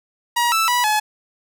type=tone with pitch steps; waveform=sawtooth; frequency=955 / 1321 / 978 / 852 Hz; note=A#5 / E6 / B5 / G#5; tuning=+42 / +3 / -17 / +44 cents; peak=-12 dBFS; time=0.36-1 s; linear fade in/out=10 ms; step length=160 ms; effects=none